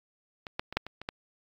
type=clicks; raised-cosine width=0.3 ms; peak=-23 / -14 / -23 / -9 / -23 / -24 / -16 dBFS; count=7; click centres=0.468 / 0.595 / 0.726 / 0.77 / 0.866 / 1.016 / 1.089 s; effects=AAC 48 kbps